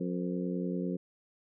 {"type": "harmonic tone with a mistuned harmonic", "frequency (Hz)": 90.1, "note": "F#2", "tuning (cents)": -45, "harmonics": [2, 3, 4, 5, 6], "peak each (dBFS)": [-33, -37, -39, -41, -43], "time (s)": [0, 0.97], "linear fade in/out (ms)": 10, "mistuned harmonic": 6, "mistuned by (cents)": -72, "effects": []}